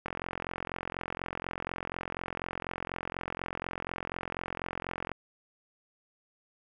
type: click train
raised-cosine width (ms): 0.5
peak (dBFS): -19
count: 224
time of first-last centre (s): 0.06-5.117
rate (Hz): 44.1
effects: none